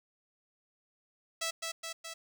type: tone with echo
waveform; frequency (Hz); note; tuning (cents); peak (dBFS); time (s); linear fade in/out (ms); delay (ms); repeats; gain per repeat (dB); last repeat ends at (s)
5% pulse; 657; E5; -6; -21; 1.41-1.51; 10; 210; 3; -3; 2.14
effects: none